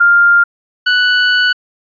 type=tone pair in turn; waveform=sine / sawtooth; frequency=1400 / 1483.2 Hz; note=F6 / F#6; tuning=+4 / +4 cents; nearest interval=minor second; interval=100 cents; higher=second; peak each=-5 / -5 dBFS; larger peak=neither; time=0-0.44 / 0.86-1.53 s; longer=second; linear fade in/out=10 ms; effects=resampled to 11025 Hz